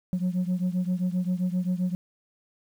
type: beating tone pair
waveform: sine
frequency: 178.9 / 186.5 Hz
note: F3 / F#3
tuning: +42 / +14 cents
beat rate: 7.6 Hz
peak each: -24 / -26 dBFS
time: 0.13-1.95 s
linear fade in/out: 0 ms
effects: tanh soft clip ceiling -21 dBFS + 9-bit